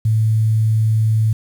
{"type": "tone with quantisation", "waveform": "sine", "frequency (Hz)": 110, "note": "A2", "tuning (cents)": 0, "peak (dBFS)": -12, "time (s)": [0.05, 1.33], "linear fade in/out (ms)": 5, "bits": 7, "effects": []}